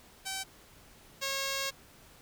5% pulse tone pair in turn, 770 / 544.5 Hz, G5 / C#5, -31 / -31 cents, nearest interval tritone, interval 600 cents, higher first, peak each -23 / -20 dBFS, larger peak second, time 0.25-0.44 / 1.21-1.71 s, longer second, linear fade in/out 20 ms, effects pink hiss -57 dBFS RMS until 2.21 s

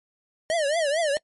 square tone with vibrato, 615 Hz, D#5, 20 cents flat, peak -22 dBFS, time 0.5-1.17 s, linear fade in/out 0 ms, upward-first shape triangle, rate 4.5 Hz, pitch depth 210 cents each way, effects noise-tail reverb RT60 0.1 s tail -24 dB re dry + MP3 48 kbps

